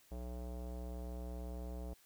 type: tone with low-pass filter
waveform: square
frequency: 61 Hz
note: B1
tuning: 21 cents flat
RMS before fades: -44 dBFS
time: 0.11-1.94 s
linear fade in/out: 10 ms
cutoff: 640 Hz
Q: 2.2
effects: white hiss -67 dBFS RMS until 2.05 s